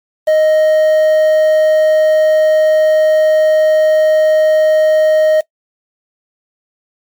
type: tone with quantisation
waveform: triangle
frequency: 622.3 Hz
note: D#5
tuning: in tune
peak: -5 dBFS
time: 0.27-5.41 s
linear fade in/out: 10 ms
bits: 5
effects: noise-tail reverb RT60 0.1 s tail -20 dB re dry + MP3 96 kbps